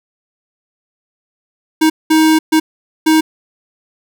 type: tone bursts at uneven times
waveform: square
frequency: 315.5 Hz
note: D#4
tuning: 24 cents sharp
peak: -8 dBFS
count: 4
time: 1.81-1.9 / 2.1-2.39 / 2.52-2.6 / 3.06-3.21 s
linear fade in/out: 10 ms
effects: none